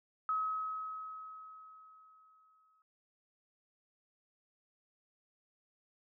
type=tone with exponential decay; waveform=sine; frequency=1278 Hz; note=D#6; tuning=46 cents sharp; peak=-30 dBFS; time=0.29-2.82 s; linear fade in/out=1 ms; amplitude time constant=550 ms; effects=noise-tail reverb RT60 0.1 s tail -21 dB re dry